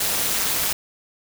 white noise with amplitude modulation, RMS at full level -19 dBFS, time 0-0.73 s, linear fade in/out 5 ms, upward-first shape sine, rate 210 Hz, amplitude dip 80%, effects none

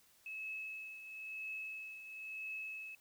sine tone with tremolo, 2589 Hz, E7, 32 cents flat, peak -40 dBFS, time 0.26-2.95 s, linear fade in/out 2 ms, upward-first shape triangle, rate 0.99 Hz, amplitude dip 65%, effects white hiss -68 dBFS RMS until 3 s

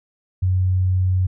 sine tone, 92.5 Hz, F#2, in tune, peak -15 dBFS, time 0.42-1.27 s, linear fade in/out 10 ms, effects none

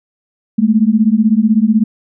sine beating tone pair, 210 / 226 Hz, G#3 / A3, +19 / +47 cents, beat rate 16 Hz, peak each -11 dBFS, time 0.58-1.84 s, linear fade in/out 10 ms, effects none

